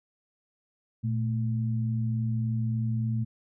sine tone pair together, 116.54 / 220 Hz, A#2 / A3, 0 / 0 cents, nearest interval major seventh, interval 1100 cents, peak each -26 / -32 dBFS, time 1.03-3.25 s, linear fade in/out 20 ms, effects none

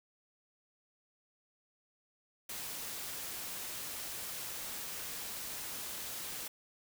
white noise, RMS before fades -42 dBFS, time 2.49-6.48 s, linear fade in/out 5 ms, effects none

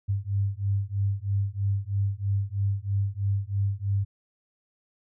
sine beating tone pair, 98 / 101.1 Hz, G2 / G#2, 0 / -46 cents, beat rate 3.1 Hz, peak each -27 dBFS, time 0.08-4.05 s, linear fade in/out 20 ms, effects none

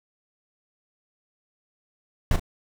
brown noise with echo, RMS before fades -19 dBFS, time 2.31-2.36 s, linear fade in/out 2 ms, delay 36 ms, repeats 1, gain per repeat -10 dB, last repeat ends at 2.396 s, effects none

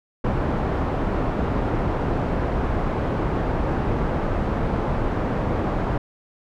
pink low-pass noise, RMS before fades -23 dBFS, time 0.24-5.98 s, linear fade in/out 5 ms, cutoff 1000 Hz, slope 12 dB/octave, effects none

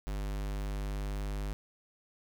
square tone, 50.1 Hz, G1, 38 cents sharp, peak -34 dBFS, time 0.07-1.53 s, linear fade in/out 0 ms, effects none

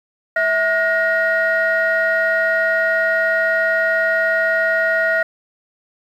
sine tone cluster, 652 / 1437 / 1880 Hz, E5 / F6 / A#6, -19 / +49 / +14 cents, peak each -18 dBFS, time 0.36-5.23 s, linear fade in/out 5 ms, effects tanh soft clip ceiling -7 dBFS + 8-bit

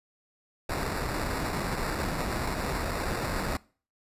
pink noise with sample-and-hold, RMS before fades -31 dBFS, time 0.69-3.57 s, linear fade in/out 5 ms, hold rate 3150 Hz, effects noise-tail reverb RT60 0.4 s tail -22 dB re dry + resampled to 32000 Hz

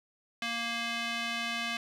square tone with band-pass filter, 233.1 Hz, A#3, in tune, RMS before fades -34 dBFS, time 0.42-1.77 s, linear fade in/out 2 ms, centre 2700 Hz, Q 1.4, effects none

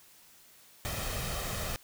pink noise with comb filter, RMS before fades -35 dBFS, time 0.85-1.76 s, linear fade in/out 0 ms, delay 1.6 ms, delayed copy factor +0.5, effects white hiss -58 dBFS RMS until 1.83 s

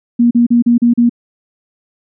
sine tone bursts, 237.8 Hz, A#3, 35 cents sharp, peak -6 dBFS, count 6, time 0.19-1.095 s, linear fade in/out 10 ms, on 120 ms, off 37 ms, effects none

